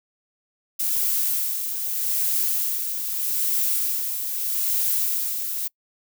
violet noise with tremolo, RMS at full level -22 dBFS, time 0.79-5.68 s, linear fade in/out 10 ms, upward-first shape sine, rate 0.8 Hz, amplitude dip 50%, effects noise-tail reverb RT60 0.1 s tail -26 dB re dry

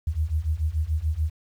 sine beating tone pair, 74.5 / 81.4 Hz, D2 / E2, +25 / -21 cents, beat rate 6.9 Hz, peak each -26 / -25 dBFS, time 0.07-1.3 s, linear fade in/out 5 ms, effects 9-bit

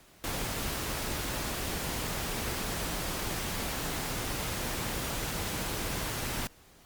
pink noise, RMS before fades -34 dBFS, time 0.24-6.47 s, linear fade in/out 0 ms, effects pink hiss -58 dBFS RMS until 6.85 s + Opus 48 kbps

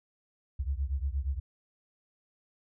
sine beating tone pair, 65.3 / 73.8 Hz, C2 / D2, -3 / +9 cents, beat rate 8.5 Hz, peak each -31 / -33 dBFS, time 0.59-1.4 s, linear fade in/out 10 ms, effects none

